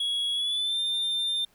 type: tone with pitch glide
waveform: triangle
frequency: 3338 to 3598 Hz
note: G#7 to A7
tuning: +8 to +38 cents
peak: -24 dBFS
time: 0-1.45 s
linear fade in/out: 5 ms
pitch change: +130 cents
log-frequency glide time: 0.33-0.79 s
effects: pink hiss -64 dBFS RMS until 1.54 s